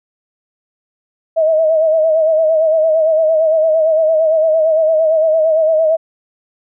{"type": "tone with vibrato", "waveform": "sine", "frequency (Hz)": 636, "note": "D#5", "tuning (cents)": 38, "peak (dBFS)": -9, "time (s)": [1.36, 5.97], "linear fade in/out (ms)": 20, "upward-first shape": "sine", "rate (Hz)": 8.8, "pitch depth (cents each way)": 54, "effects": []}